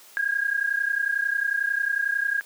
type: tone pair together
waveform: sine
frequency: 1613.9 / 1645 Hz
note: G6 / G#6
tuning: +50 / -17 cents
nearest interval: unison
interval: 33 cents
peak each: -25 dBFS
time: 0.17-2.41 s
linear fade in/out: 0 ms
effects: white hiss -50 dBFS RMS until 2.45 s + high-pass 300 Hz 12 dB/octave